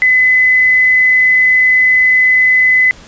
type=tone; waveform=sine; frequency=2018 Hz; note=B6; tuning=37 cents sharp; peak=-6 dBFS; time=0.02-2.91 s; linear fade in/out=0 ms; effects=pink hiss -38 dBFS RMS until 3.07 s + resampled to 16000 Hz